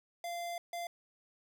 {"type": "tone bursts at uneven times", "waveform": "square", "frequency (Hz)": 691, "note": "F5", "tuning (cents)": -19, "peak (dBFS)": -38, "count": 2, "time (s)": [[0.24, 0.58], [0.73, 0.87]], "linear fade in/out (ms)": 2, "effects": []}